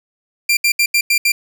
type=tone bursts at uneven times; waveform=sawtooth; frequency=2376 Hz; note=D7; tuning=20 cents sharp; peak=-8 dBFS; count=6; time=0.49-0.57 / 0.64-0.72 / 0.79-0.86 / 0.94-1.01 / 1.1-1.18 / 1.25-1.32 s; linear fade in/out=5 ms; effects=none